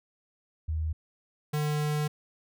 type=tone pair in turn; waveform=sine / square; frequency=78.9 / 149.94 Hz; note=D#2 / D3; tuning=+25 / +36 cents; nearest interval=major seventh; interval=1111 cents; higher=second; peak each=-27 dBFS; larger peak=neither; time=0.68-0.93 / 1.53-2.08 s; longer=second; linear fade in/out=10 ms; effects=none